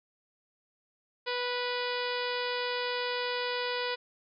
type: harmonic tone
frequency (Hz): 491.6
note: B4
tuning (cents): -8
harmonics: 1 / 2 / 3 / 4 / 5 / 6 / 7 / 8 / 9 / 10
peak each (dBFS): -34 / -37 / -39 / -40 / -41 / -42 / -42 / -43 / -44 / -44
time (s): 1.26-3.96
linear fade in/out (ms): 20
effects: none